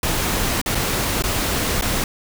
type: noise with dropouts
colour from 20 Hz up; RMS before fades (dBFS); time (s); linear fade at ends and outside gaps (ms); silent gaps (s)
pink; -21; 0.03-2.04; 2; 0.615-0.66 / 0.748-0.752 / 1.223-1.238 / 1.812-1.822
effects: none